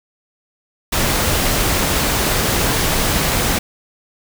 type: noise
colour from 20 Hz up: pink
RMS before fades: -17 dBFS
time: 0.92-3.59 s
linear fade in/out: 10 ms
effects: none